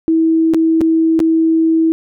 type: tone with dropouts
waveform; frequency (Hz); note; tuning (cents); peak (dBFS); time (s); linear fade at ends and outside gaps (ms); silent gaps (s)
sine; 324.1; E4; -29; -9; 0.08-1.92; 0; 0.537-0.545 / 0.808-0.814 / 1.192-1.202
effects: none